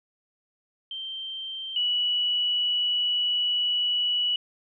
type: tone pair in turn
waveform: sine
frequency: 3136 / 2943 Hz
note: G7 / F#7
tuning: 0 / -10 cents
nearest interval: minor second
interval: 110 cents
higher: first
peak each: -32 / -22 dBFS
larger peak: second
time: 0.91-1.76 / 1.76-4.36 s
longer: second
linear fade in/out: 2 ms
effects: none